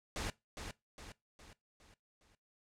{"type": "noise with echo", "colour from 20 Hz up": "pink", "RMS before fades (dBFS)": -39, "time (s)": [0.16, 0.3], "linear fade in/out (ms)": 0, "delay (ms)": 410, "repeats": 5, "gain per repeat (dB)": -6, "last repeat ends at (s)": 2.35, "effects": ["noise-tail reverb RT60 0.2 s tail -20 dB re dry", "low-pass 8000 Hz 12 dB/octave"]}